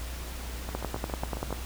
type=two click trains; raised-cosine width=1 ms; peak=-16 / -21 dBFS; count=9 / 7; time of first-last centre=0.75-1.527 / 0.69-1.506 s; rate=10.3 / 7.35 Hz; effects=added 60 Hz sine -36 dBFS peak until 1.65 s + pink hiss -42 dBFS RMS until 1.65 s